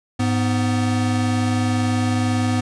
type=tone pair together; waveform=square; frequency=103.83 / 249.5 Hz; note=G#2 / B3; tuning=0 / +18 cents; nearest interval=octave + minor third; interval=1518 cents; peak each=-21 dBFS; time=0.19-2.61 s; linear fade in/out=10 ms; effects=resampled to 22050 Hz